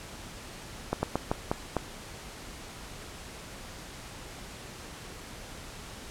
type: slowing click train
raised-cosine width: 1 ms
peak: -12 dBFS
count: 6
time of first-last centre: 0.93-1.767 s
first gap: 100 ms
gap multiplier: 1.26
effects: pink hiss -44 dBFS RMS until 6.1 s + low-pass 10000 Hz 12 dB/octave